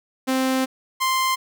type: tone pair in turn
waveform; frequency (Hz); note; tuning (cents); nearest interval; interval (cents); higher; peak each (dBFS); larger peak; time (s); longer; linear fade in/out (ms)
sawtooth; 261.6 / 1046.4; C4 / C6; 0 / 0; 2 octaves; 2400; second; -15; neither; 0.27-0.66 / 1-1.36; first; 20
effects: none